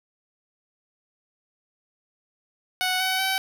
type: tone with pitch steps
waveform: 10% pulse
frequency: 740 / 752.5 / 765.2 Hz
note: F#5 / F#5 / G5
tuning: 0 / +29 / -42 cents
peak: -14 dBFS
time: 2.81-3.38 s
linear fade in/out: 0 ms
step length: 190 ms
effects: none